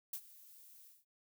violet noise with ADSR envelope, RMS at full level -40 dBFS, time 0.13-1.05 s, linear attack 5 ms, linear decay 65 ms, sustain -19 dB, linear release 190 ms, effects none

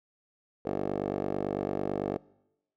10% pulse tone with band-pass filter, 49 Hz, G1, in tune, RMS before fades -32 dBFS, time 0.65-2.18 s, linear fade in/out 10 ms, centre 480 Hz, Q 7.6, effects noise-tail reverb RT60 0.9 s tail -23 dB re dry

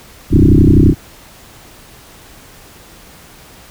sine tone with frequency modulation, 101.4 Hz, G#2, 41 cents flat, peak -4 dBFS, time 0.3-0.95 s, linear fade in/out 50 ms, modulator 31.9 Hz, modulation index 7.5, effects pink hiss -40 dBFS RMS until 3.7 s

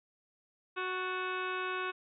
harmonic tone with a mistuned harmonic, 370 Hz, F#4, in tune, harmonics 1 / 2 / 3 / 4 / 5 / 6 / 7 / 8 / 9 / 10, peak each -39 / -47 / -38 / -39 / -49 / -48 / -42 / -52 / -54 / -51 dBFS, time 0.76-1.92 s, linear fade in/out 20 ms, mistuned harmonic 5, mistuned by -72 cents, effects none

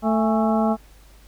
harmonic tone with a mistuned harmonic, 221 Hz, A3, 8 cents sharp, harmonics 1 / 2 / 3 / 4 / 5 / 6, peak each -19 / -28 / -24 / -25 / -31 / -32 dBFS, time 0.02-0.77 s, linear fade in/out 50 ms, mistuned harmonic 4, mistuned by -110 cents, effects added 50 Hz sine -47 dBFS peak until 1.27 s + pink hiss -54 dBFS RMS until 1.27 s

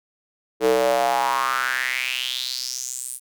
square tone with high-pass filter sweep, 63.6 Hz, C2, 48 cents flat, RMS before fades -23 dBFS, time 0.6-3.2 s, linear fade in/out 50 ms, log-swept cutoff 400 to 10000 Hz, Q 5.2, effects none

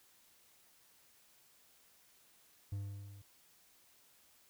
triangle tone with level ramp, 100 Hz, G2, 35 cents sharp, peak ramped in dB -34 to -51 dBFS, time 2.72-3.22 s, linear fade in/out 5 ms, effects white hiss -67 dBFS RMS until 4.49 s

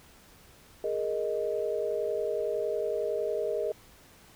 sine chord, Ab suspended second, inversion none, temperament equal, 415.3 / 466.2 / 622.3 Hz, Ab4 / Bb4 / Eb5, 0 / 0 / 0 cents, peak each -32 dBFS, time 0.84-3.72 s, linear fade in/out 2 ms, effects pink hiss -56 dBFS RMS until 4.35 s

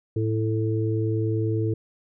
harmonic tone, 110 Hz, A2, in tune, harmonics 1 / 3 / 4, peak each -23 / -28 / -29 dBFS, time 0.16-1.74 s, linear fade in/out 5 ms, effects none

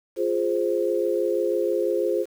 sine chord, F minor, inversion none, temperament equal, 349.2 / 415.3 / 523.3 Hz, F4 / Ab4 / C5, 0 / 0 / 0 cents, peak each -25 dBFS, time 0.16-2.26 s, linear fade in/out 50 ms, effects 8-bit

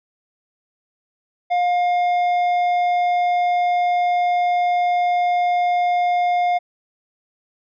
sine tone with tanh clipping, 710 Hz, F5, 28 cents sharp, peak -17 dBFS, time 1.5-6.59 s, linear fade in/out 20 ms, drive 8 dB, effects none

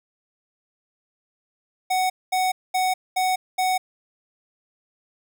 square tone bursts, 744 Hz, F#5, 9 cents sharp, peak -20 dBFS, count 5, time 1.9-3.78 s, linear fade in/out 10 ms, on 200 ms, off 220 ms, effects none

